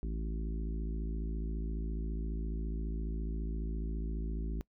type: harmonic tone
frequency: 54.6 Hz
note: A1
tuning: 13 cents flat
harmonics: 1 / 3 / 4 / 5 / 6 / 7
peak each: -34 / -44 / -46 / -48 / -50 / -51 dBFS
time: 0.03-4.61 s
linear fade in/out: 0 ms
effects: noise-tail reverb RT60 0.1 s tail -23 dB re dry